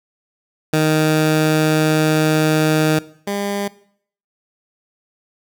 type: tone pair in turn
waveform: 15% pulse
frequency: 155.56 / 201.5 Hz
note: D#3 / G3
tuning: 0 / +48 cents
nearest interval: major third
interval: 448 cents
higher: second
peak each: -7 / -14 dBFS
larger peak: first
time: 0.73-2.99 / 3.27-3.68 s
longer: first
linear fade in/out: 5 ms
effects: noise-tail reverb RT60 0.6 s tail -19 dB re dry